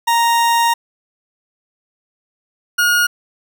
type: tone pair in turn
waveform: 40% pulse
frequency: 932.3 / 1434.9 Hz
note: A#5 / F6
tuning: 0 / +46 cents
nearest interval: perfect fifth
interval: 746 cents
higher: second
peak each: -11 dBFS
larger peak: neither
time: 0.07-0.74 / 2.78-3.07 s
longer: first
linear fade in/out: 10 ms
effects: none